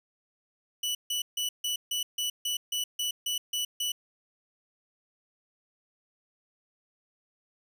sawtooth tone bursts, 2962 Hz, F#7, 1 cent sharp, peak -25 dBFS, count 12, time 0.83-3.92 s, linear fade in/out 5 ms, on 120 ms, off 150 ms, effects none

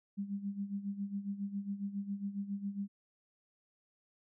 sine tone with tremolo, 200 Hz, G3, 35 cents sharp, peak -33 dBFS, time 0.17-2.88 s, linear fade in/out 20 ms, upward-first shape sine, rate 7.3 Hz, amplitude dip 75%, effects none

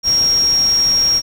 sine tone in noise, 5588 Hz, F8, in tune, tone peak -11 dBFS, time 0.03-1.22 s, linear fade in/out 50 ms, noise pink, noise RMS -29 dBFS, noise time 0.03-1.22 s, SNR +15 dB, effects none

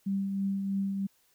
sine tone with tremolo, 196 Hz, G3, in tune, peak -26 dBFS, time 0.06-1.07 s, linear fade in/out 10 ms, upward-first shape triangle, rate 3.1 Hz, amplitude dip 40%, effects white hiss -68 dBFS RMS until 1.34 s

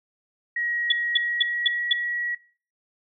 sine tone with pitch glide, 1900 to 1919.9 Hz, A#6 to B6, +33 to -49 cents, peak -24 dBFS, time 0.56-2.35 s, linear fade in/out 5 ms, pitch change +18 cents, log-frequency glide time 1.07-1.86 s
sine tone bursts, 3426 Hz, A7, 47 cents flat, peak -15 dBFS, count 5, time 0.9-1.93 s, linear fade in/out 5 ms, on 22 ms, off 230 ms
effects noise-tail reverb RT60 0.4 s tail -20 dB re dry

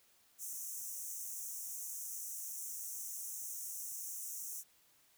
pink high-pass noise, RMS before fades -44 dBFS, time 0.38-4.64 s, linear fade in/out 50 ms, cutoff 5800 Hz, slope 96 dB/octave, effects white hiss -69 dBFS RMS until 5.17 s

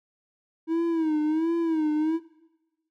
triangle tone with vibrato, 319.4 Hz, D#4, 45 cents sharp, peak -20 dBFS, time 0.67-2.2 s, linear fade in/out 50 ms, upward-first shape sine, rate 1.4 Hz, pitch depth 93 cents each way, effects noise-tail reverb RT60 1.0 s tail -19 dB re dry

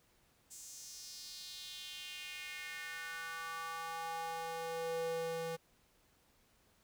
square tone with high-pass filter sweep, 164.81 Hz, E3, in tune, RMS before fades -43 dBFS, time 0.5-5.57 s, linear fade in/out 20 ms, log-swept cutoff 7400 to 350 Hz, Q 3.1, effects pink hiss -71 dBFS RMS until 6.83 s

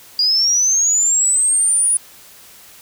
sine linear sweep, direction up, 4797 to 9800 Hz, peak -12 dBFS, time 0.19-1.97 s, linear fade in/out 2 ms, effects white hiss -43 dBFS RMS until 2.81 s

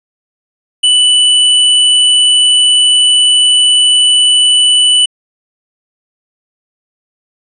square tone, 2978 Hz, F#7, 11 cents sharp, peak -6 dBFS, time 0.83-5.06 s, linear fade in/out 10 ms, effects resampled to 24000 Hz

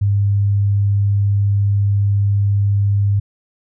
sine tone, 100.8 Hz, G2, 49 cents sharp, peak -12 dBFS, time 0.01-3.2 s, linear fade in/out 10 ms, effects none

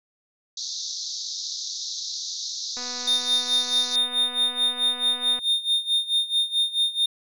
pink band-pass noise, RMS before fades -32 dBFS, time 0.57-3.96 s, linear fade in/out 5 ms, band 3700 to 6500 Hz, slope 96 dB/octave
click train, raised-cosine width 0.5 ms, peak -25 dBFS, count 648, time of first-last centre 2.77-5.389 s, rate 247 Hz
triangle tone with tremolo, 3650 Hz, A#7, 37 cents flat, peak -16 dBFS, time 3.07-7.06 s, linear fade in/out 5 ms, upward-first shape sine, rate 4.6 Hz, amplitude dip 85%
effects none

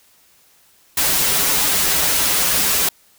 white noise with comb filter, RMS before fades -17 dBFS, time 0.97-2.89 s, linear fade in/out 5 ms, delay 8.6 ms, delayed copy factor -0.8, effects white hiss -54 dBFS RMS until 3.18 s

